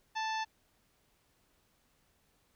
harmonic tone, 880 Hz, A5, in tune, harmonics 1 / 2 / 3 / 4 / 5 / 6 / 7, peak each -34 / -40 / -44 / -46 / -48 / -50 / -51 dBFS, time 0.15-0.45 s, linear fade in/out 20 ms, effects pink hiss -72 dBFS RMS until 2.55 s

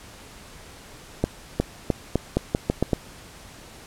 accelerating click train, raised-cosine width 2 ms, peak -6 dBFS, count 9, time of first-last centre 1.24-2.932 s, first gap 360 ms, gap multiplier 0.84, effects pink hiss -45 dBFS RMS until 3.86 s + low-pass 11000 Hz 12 dB/octave

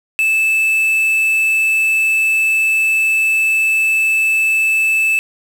triangle tone with quantisation, 2627 Hz, E7, 7 cents flat, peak -10 dBFS, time 0.19-5.19 s, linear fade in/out 0 ms, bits 5, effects none

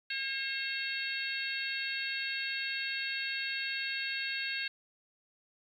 harmonic tone with a mistuned harmonic, 539 Hz, C#5, 49 cents flat, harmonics 3 / 4 / 5 / 6 / 7 / 8, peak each -38 / -41 / -38 / -47 / -42 / -41 dBFS, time 0.1-4.68 s, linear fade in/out 5 ms, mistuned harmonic 8, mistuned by +21 cents, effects 11-bit

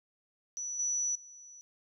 sine tone with level steps, 5920 Hz, F#8, in tune, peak -35 / -29 / -49 dBFS, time 0.57-1.61 s, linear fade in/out 0 ms, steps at 0.79 / 1.15 s, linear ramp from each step 5 ms, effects none

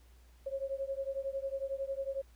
sine beating tone pair, 539 / 550 Hz, C#5 / C#5, -49 / -14 cents, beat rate 11 Hz, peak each -37 / -38 dBFS, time 0.46-2.22 s, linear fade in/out 10 ms, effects added 60 Hz sine -57 dBFS peak until 2.35 s + pink hiss -68 dBFS RMS until 2.35 s

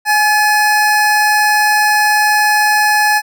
square tone pair together, 838 / 1720.1 Hz, G#5 / A6, +15 / -40 cents, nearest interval octave, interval 1245 cents, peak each -13 dBFS, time 0.05-3.22 s, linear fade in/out 50 ms, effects none

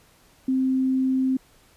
sine tone, 261.6 Hz, C4, in tune, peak -19 dBFS, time 0.48-1.37 s, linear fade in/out 5 ms, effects pink hiss -57 dBFS RMS until 1.76 s + resampled to 32000 Hz

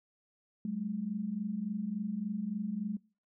sine tone pair together, 190 / 213.5 Hz, F#3 / G#3, +46 / +48 cents, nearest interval major second, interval 202 cents, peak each -38 / -34 dBFS, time 0.65-2.97 s, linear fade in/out 2 ms, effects noise-tail reverb RT60 0.4 s tail -25 dB re dry

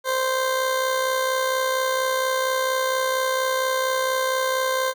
20% pulse tone with amplitude modulation, 521 Hz, C5, 7 cents flat, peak -14 dBFS, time 0.04-4.94 s, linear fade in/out 50 ms, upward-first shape sine, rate 64.3 Hz, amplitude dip 40%, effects none

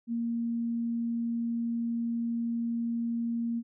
sine tone, 233.1 Hz, A#3, in tune, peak -28 dBFS, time 0.07-3.63 s, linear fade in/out 50 ms, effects none

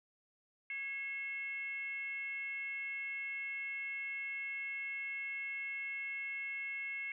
sine tone with frequency modulation, 2172 Hz, C#7, 36 cents flat, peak -38 dBFS, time 0.7-7.12 s, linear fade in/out 2 ms, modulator 508 Hz, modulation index 0.53, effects none

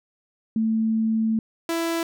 sine / sawtooth tone pair in turn, 222 / 332.6 Hz, A3 / E4, +16 / +16 cents, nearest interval perfect fifth, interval 700 cents, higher second, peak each -19 dBFS, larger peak neither, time 0.56-1.39 / 1.69-2.03 s, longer first, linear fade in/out 2 ms, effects none

